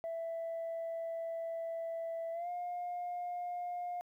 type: tone with pitch glide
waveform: sine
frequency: 662 to 709.5 Hz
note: E5 to F5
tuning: +7 to +27 cents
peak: -35 dBFS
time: 0.04-4.01 s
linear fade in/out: 0 ms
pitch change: +120 cents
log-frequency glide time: 2.32-2.49 s
effects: tanh soft clip ceiling -34 dBFS + 12-bit

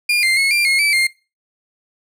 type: tone with pitch steps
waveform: 35% pulse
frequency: 2413 / 2095 / 2181 / 2375 / 2156 / 2310 / 2117 Hz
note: D7 / C7 / C#7 / D7 / C#7 / D7 / C7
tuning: +46 / +2 / -29 / +19 / -49 / -29 / +20 cents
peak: -11 dBFS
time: 0.09-1.07 s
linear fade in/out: 5 ms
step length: 140 ms
effects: noise-tail reverb RT60 0.3 s tail -21 dB re dry + low-pass 12000 Hz 12 dB/octave

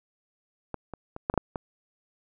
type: clicks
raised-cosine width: 1 ms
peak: -18 / -23 / -23 / -11 / -16 / -7 / -17 dBFS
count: 7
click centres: 0.743 / 0.937 / 1.164 / 1.299 / 1.34 / 1.377 / 1.558 s
effects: none

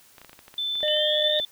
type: clicks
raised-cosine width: 0.3 ms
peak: -29 dBFS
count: 11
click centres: 0.182 / 0.216 / 0.247 / 0.295 / 0.331 / 0.391 / 0.481 / 0.541 / 0.755 / 0.806 / 0.969 s
type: tone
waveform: sine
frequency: 3526 Hz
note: A7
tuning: 3 cents sharp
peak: -25 dBFS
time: 0.58-1.45 s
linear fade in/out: 2 ms
type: harmonic tone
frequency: 607 Hz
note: D#5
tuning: 43 cents flat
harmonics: 1 / 3 / 5 / 6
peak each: -24 / -34 / -38 / -40 dBFS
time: 0.83-1.4 s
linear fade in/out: 0 ms
type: exponential sweep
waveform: sine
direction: up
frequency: 2973 to 3736 Hz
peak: -25 dBFS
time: 0.88-1.39 s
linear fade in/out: 0 ms
effects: white hiss -55 dBFS RMS until 1.51 s

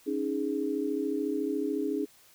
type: chord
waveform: sine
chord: C# suspended second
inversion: none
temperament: equal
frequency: 277.2 / 311.1 / 415.3 Hz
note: C#4 / D#4 / G#4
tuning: 0 / 0 / 0 cents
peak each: -32 dBFS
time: 0.06-2.06 s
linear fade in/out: 20 ms
effects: white hiss -59 dBFS RMS until 2.34 s

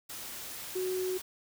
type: tone in noise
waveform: sine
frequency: 370 Hz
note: F#4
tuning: in tune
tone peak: -30 dBFS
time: 0.75-1.18 s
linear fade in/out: 10 ms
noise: white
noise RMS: -42 dBFS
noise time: 0.09-1.22 s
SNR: +9 dB
effects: none

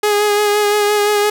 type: tone with vibrato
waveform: sawtooth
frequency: 415.3 Hz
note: G#4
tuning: in tune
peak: -8 dBFS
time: 0.03-1.3 s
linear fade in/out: 5 ms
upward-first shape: sine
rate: 5.8 Hz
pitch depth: 22 cents each way
effects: none

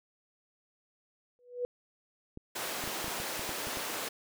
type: tone with exponential growth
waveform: sine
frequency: 490.4 Hz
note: B4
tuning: 12 cents flat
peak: -27 dBFS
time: 1.39-1.65 s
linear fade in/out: 0 ms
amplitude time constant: 56 ms
type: clicks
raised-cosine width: 3 ms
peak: -30 dBFS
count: 10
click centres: 2.374 / 2.839 / 2.875 / 3.044 / 3.081 / 3.201 / 3.394 / 3.493 / 3.671 / 3.772 s
type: high-pass noise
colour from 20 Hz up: pink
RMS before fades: -37 dBFS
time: 2.55-4.09 s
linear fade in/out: 10 ms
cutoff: 370 Hz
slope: 12 dB/octave
effects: none

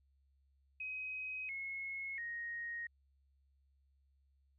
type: tone with pitch steps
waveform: sine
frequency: 2527 / 2175 / 1871.4 Hz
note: D#7 / C#7 / A#6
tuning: +26 / -33 / +6 cents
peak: -40 dBFS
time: 0.8-2.87 s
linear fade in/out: 5 ms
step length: 690 ms
effects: added 68 Hz sine -70 dBFS peak until 4.58 s

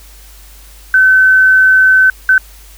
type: tone bursts at uneven times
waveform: sine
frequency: 1525 Hz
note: G6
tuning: 48 cents flat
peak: -4 dBFS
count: 2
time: 0.94-2.1 / 2.29-2.38 s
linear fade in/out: 2 ms
effects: added 50 Hz sine -36 dBFS peak until 2.77 s + white hiss -41 dBFS RMS until 2.77 s

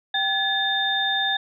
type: tone cluster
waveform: sine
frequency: 781 / 1711 / 3625 Hz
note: G5 / A6 / A#7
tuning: -7 / -49 / -49 cents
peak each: -27 / -25 / -23 dBFS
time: 0.14-1.37 s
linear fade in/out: 5 ms
effects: none

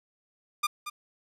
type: tone with echo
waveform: sawtooth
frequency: 1204 Hz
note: D6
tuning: 43 cents sharp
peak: -20 dBFS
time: 0.63-0.67 s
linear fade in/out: 10 ms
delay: 230 ms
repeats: 1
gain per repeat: -10 dB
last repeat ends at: 0.9 s
effects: resampled to 32000 Hz + 10-bit

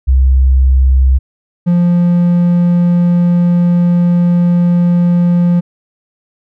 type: tone pair in turn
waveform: sine / triangle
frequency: 65.41 / 174.62 Hz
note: C2 / F3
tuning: 0 / 0 cents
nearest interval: octave + perfect fourth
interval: 1700 cents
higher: second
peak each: -5 dBFS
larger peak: neither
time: 0.07-1.19 / 1.66-5.61 s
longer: second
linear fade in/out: 20 ms
effects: none

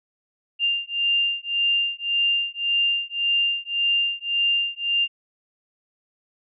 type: beating tone pair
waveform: sine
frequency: 2794 / 2795.8 Hz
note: F7 / F7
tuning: 0 / +1 cents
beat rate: 1.8 Hz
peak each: -23 dBFS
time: 0.59-5.08 s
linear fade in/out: 50 ms
effects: none

